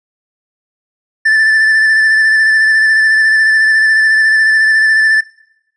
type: tone with vibrato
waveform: triangle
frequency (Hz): 1760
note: A6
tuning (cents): 0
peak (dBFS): -5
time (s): 1.25-5.21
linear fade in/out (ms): 10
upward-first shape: square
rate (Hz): 14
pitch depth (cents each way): 16
effects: noise-tail reverb RT60 0.8 s tail -22 dB re dry + resampled to 22050 Hz